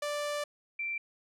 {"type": "tone pair in turn", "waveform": ["sawtooth", "sine"], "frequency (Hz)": [587.3, 2349], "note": ["D5", "D7"], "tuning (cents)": [0, 0], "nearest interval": "2 octaves", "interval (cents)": 2400, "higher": "second", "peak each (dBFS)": [-28, -32], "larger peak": "first", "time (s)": [[0.02, 0.44], [0.79, 0.98]], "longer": "first", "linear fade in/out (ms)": 5, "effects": ["low-pass 11000 Hz 12 dB/octave"]}